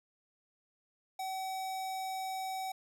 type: tone with notch filter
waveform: square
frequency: 760 Hz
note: F#5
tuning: 46 cents sharp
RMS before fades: -38 dBFS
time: 1.19-2.72 s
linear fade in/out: 5 ms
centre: 1800 Hz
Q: 1.7
effects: none